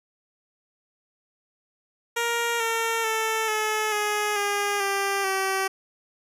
10% pulse tone with pitch steps, 468.8 / 455.7 / 443 / 430.6 / 418.6 / 406.9 / 395.6 / 384.5 Hz, A#4 / A#4 / A4 / A4 / G#4 / G#4 / G4 / G4, +10 / -39 / +12 / -37 / +14 / -35 / +16 / -33 cents, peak -15 dBFS, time 2.16-5.68 s, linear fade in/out 10 ms, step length 440 ms, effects resampled to 32000 Hz

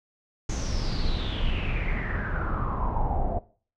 brown noise with low-pass filter sweep, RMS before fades -27 dBFS, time 0.49-3.39 s, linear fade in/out 5 ms, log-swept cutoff 6600 to 660 Hz, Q 8.2, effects noise-tail reverb RT60 0.4 s tail -18 dB re dry

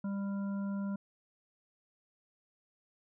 harmonic tone, 198.5 Hz, G3, 22 cents sharp, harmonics 1 / 3 / 5 / 7, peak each -33 / -49 / -52 / -53 dBFS, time 0.04-0.96 s, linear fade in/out 5 ms, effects none

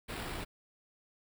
pink noise with sample-and-hold, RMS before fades -40 dBFS, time 0.08-0.45 s, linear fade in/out 20 ms, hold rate 6300 Hz, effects none

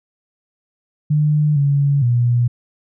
sine tone with pitch steps, 150.1 / 141.5 / 120.8 Hz, D3 / C#3 / B2, +38 / +36 / -38 cents, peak -12 dBFS, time 1.1-2.48 s, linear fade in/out 10 ms, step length 460 ms, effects none

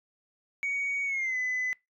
sine tone with pitch glide, 2243 to 2010 Hz, C#7 to B6, +20 to +30 cents, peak -26 dBFS, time 0.63-1.73 s, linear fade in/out 0 ms, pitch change -190 cents, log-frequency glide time 1.05-1.37 s, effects noise-tail reverb RT60 0.2 s tail -24 dB re dry + tanh soft clip ceiling -25 dBFS

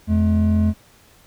triangle tone pair together, 84.99 / 213.7 Hz, F2 / G#3, -47 / +50 cents, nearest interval octave + major third, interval 1597 cents, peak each -15 dBFS, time 0.07-0.74 s, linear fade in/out 50 ms, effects pink hiss -52 dBFS RMS until 1.26 s

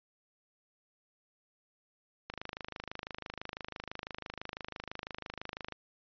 click train, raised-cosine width 0.3 ms, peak -23 dBFS, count 90, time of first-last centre 2.3-5.723 s, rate 26 Hz, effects resampled to 11025 Hz

